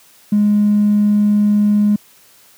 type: tone with tanh clipping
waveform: triangle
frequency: 207.7 Hz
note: G#3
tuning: in tune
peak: -9 dBFS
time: 0.32-1.96 s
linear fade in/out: 5 ms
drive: 1 dB
effects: white hiss -48 dBFS RMS until 2.57 s + high-pass 80 Hz 12 dB/octave